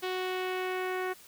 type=tone with low-pass filter sweep; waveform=sawtooth; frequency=369.9 Hz; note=F#4; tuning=in tune; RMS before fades=-33 dBFS; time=0.02-1.14 s; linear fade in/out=20 ms; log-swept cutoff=3600 to 1900 Hz; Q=1.8; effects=white hiss -54 dBFS RMS until 1.27 s